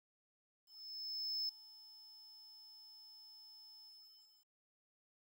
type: tone with ADSR envelope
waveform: triangle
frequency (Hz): 5240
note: E8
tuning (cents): -11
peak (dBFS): -35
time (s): 0.66-4.52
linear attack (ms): 830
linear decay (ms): 4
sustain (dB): -20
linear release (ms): 640
effects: 12-bit